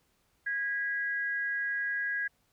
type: tone pair together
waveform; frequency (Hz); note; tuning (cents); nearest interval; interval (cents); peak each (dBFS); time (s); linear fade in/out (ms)
sine; 1644.8 / 1956; G#6 / B6; -17 / -17; minor third; 300; -30 / -37; 0.46-2.28; 10
effects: pink hiss -72 dBFS RMS until 2.52 s